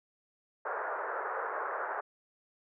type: band-pass noise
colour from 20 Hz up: white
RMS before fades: -36 dBFS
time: 0.65-2.01 s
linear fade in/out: 10 ms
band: 410 to 1600 Hz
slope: 48 dB/octave
effects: none